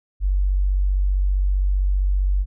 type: tone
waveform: sine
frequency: 47.65 Hz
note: G1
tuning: 48 cents flat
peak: -16 dBFS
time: 0.2-2.46 s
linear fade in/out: 50 ms
effects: none